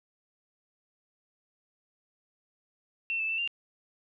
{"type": "tone with pitch steps", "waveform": "sine", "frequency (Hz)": [2699, 2631, 2663, 2784], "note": ["E7", "E7", "E7", "F7"], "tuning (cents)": [40, -4, 17, -6], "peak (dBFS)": -28, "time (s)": [3.1, 3.476], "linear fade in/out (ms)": 0, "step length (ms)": 94, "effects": []}